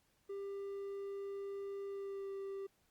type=tone with pitch glide; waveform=triangle; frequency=396.9 to 391.9 Hz; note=G4 to G4; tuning=+22 to 0 cents; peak=-39 dBFS; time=0.29-2.67 s; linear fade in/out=10 ms; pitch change=-22 cents; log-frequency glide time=1.87-2.33 s; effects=pink hiss -75 dBFS RMS until 2.9 s + Opus 48 kbps